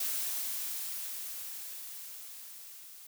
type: noise with level ramp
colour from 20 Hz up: blue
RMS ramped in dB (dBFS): -33 to -51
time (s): 0-3.07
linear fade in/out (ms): 5
effects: none